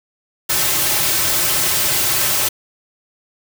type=noise with comb filter; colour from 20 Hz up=white; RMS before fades=-17 dBFS; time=0.49-2.49 s; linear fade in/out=10 ms; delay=4.2 ms; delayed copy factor=-0.75; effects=none